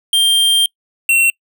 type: tone pair in turn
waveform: square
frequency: 3180 / 2722 Hz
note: G7 / F7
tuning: +24 / -45 cents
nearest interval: minor third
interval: 269 cents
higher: first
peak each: -10 dBFS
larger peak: neither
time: 0.13-0.66 / 1.09-1.3 s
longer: first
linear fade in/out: 2 ms
effects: noise-tail reverb RT60 0.1 s tail -25 dB re dry